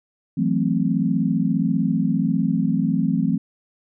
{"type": "chord", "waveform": "sine", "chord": "F# half-diminished seventh", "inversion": "third", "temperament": "equal", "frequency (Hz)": [164.81, 185, 220, 261.6], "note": ["E3", "F#3", "A3", "C4"], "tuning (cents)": [0, 0, 0, 0], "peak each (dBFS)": -23, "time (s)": [0.37, 3.38], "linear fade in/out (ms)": 10, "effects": []}